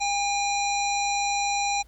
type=harmonic tone with a mistuned harmonic; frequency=808 Hz; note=G#5; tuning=48 cents flat; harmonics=1 / 3 / 5 / 7 / 9; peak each=-25 / -30 / -32 / -33 / -35 dBFS; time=0-1.83 s; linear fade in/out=20 ms; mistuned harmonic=7; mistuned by=+36 cents; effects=added 52 Hz sine -50 dBFS peak until 1.87 s + pink hiss -62 dBFS RMS until 1.87 s